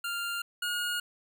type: tone pair in turn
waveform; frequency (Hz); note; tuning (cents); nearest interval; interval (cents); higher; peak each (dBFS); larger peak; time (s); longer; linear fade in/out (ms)
25% pulse; 1396.9 / 1436.2; F6 / F6; 0 / +48; unison; 48; second; -28 / -26; second; 0.04-0.42 / 0.62-1; neither; 5
effects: none